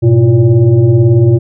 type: tone with frequency modulation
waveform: sine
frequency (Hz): 122.6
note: B2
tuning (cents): -12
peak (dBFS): -4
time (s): 0.02-1.39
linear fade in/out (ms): 20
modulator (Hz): 227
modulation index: 1
effects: none